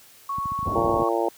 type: tone with pitch glide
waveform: sine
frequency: 1108.7 to 1101.7 Hz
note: C#6 to C#6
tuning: 0 to -11 cents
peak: -25 dBFS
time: 0.29-1.09 s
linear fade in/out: 5 ms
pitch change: -11 cents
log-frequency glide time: 0.81-0.92 s
type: clicks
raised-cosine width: 5 ms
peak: -22 dBFS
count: 7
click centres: 0.384 / 0.457 / 0.519 / 0.59 / 0.629 / 0.68 / 0.777 s
type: low-pass noise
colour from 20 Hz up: pink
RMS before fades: -28 dBFS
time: 0.65-1.04 s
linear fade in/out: 20 ms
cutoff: 860 Hz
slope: 48 dB/octave
type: harmonic tone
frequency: 114.6 Hz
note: A#2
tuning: 29 cents flat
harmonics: 3 / 4 / 5 / 6 / 7 / 8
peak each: -26 / -27 / -28 / -29 / -29 / -30 dBFS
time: 0.75-1.29 s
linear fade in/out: 5 ms
effects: white hiss -51 dBFS RMS until 1.37 s + high-pass 60 Hz 12 dB/octave